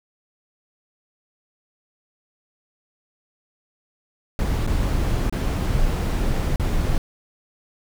brown noise with dropouts, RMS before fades -21 dBFS, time 4.39-6.98 s, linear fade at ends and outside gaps 1 ms, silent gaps 4.666-4.674 / 5.297-5.325 / 6.56-6.597 s, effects none

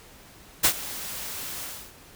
white noise with ADSR envelope, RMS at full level -17 dBFS, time 0.63-1.94 s, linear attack 18 ms, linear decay 78 ms, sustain -18 dB, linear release 310 ms, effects pink hiss -50 dBFS RMS until 2.15 s

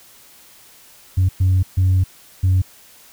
sine tone bursts at uneven times, 92.9 Hz, F#2, 7 cents sharp, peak -10 dBFS, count 4, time 1.17-1.29 / 1.4-1.63 / 1.77-2.04 / 2.43-2.62 s, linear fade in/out 10 ms, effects tanh soft clip ceiling -10 dBFS + white hiss -47 dBFS RMS until 3.12 s

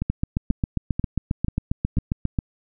two click trains, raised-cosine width 5 ms, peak -9 / -11 dBFS, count 18 / 5, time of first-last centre 0.1-2.388 / 0.02-1.971 s, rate 7.43 / 2.05 Hz, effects none

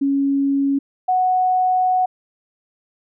sine tone pair in turn, 277.2 / 738.7 Hz, C#4 / F#5, 0 / -3 cents, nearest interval octave + perfect fourth, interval 1697 cents, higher second, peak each -15 / -14 dBFS, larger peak second, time 0.01-0.79 / 1.08-2.06 s, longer second, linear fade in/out 10 ms, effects none

